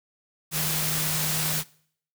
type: tone in noise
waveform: sine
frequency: 155.56 Hz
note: D#3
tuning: in tune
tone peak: -31 dBFS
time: 0.51-1.64 s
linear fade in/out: 50 ms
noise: white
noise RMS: -27 dBFS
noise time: 0.51-1.64 s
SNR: -7 dB
effects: noise-tail reverb RT60 0.6 s tail -22 dB re dry